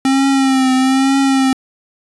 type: tone with vibrato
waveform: square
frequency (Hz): 266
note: C4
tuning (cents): +29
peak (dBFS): -11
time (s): 0.05-1.53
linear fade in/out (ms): 2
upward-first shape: triangle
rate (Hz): 1.1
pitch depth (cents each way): 52
effects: resampled to 24000 Hz